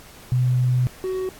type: tone pair in turn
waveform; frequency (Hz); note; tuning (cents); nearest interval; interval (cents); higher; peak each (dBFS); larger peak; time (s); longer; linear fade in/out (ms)
sine / triangle; 125.6 / 374.1; B2 / F#4; +30 / +19; octave + perfect fifth; 1889; second; -16 / -21; first; 0.32-0.87 / 1.04-1.29; first; 0
effects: pink hiss -45 dBFS RMS until 1.39 s + AAC 64 kbps